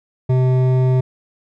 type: tone with hard clipping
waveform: triangle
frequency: 128.5 Hz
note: C3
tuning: 31 cents flat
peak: -14 dBFS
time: 0.29-1.01 s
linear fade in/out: 10 ms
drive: 15 dB
effects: none